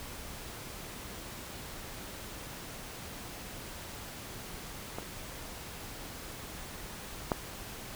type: clicks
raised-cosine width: 1 ms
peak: -22 / -13 dBFS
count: 2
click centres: 4.985 / 7.318 s
effects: pink hiss -44 dBFS RMS until 7.95 s